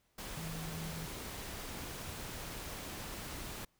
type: tone in noise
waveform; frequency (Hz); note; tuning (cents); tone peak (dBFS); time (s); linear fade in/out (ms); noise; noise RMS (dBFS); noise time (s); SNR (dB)
sine; 162; E3; -30; -42; 0.37-1.06; 5; pink; -44; 0.18-3.65; -1
effects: pink hiss -75 dBFS RMS until 3.79 s